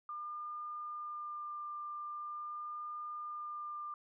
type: tone with vibrato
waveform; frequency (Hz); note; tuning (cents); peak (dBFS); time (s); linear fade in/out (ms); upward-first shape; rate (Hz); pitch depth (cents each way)
sine; 1200; D6; +37; -40; 0.09-3.94; 2; sine; 0.43; 10
effects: none